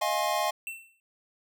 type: chord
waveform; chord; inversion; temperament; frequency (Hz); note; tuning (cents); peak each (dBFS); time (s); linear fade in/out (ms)
square; F minor seventh; third; equal with one note detuned; 622.3 / 698.5 / 830.6 / 1070.3; Eb5 / F5 / Ab5 / C6; 0 / 0 / 0 / +39; -32; 0.01-0.51; 10
type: tone with exponential decay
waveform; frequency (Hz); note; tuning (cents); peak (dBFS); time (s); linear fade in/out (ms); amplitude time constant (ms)
square; 2690; E7; +34; -32; 0.67-1; 1; 71
effects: none